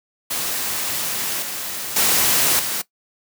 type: noise with level steps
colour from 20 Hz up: white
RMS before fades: -24 / -28 / -17 / -24 dBFS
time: 0.3-2.82 s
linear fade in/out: 10 ms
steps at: 1.42 / 1.96 / 2.59 s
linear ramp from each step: 5 ms
effects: noise-tail reverb RT60 0.1 s tail -18 dB re dry + high-pass 100 Hz 12 dB/octave